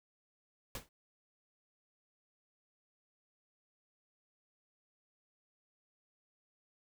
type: noise with exponential decay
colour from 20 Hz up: pink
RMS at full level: -38 dBFS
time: 0.75-0.89 s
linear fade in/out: 2 ms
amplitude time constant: 30 ms
effects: none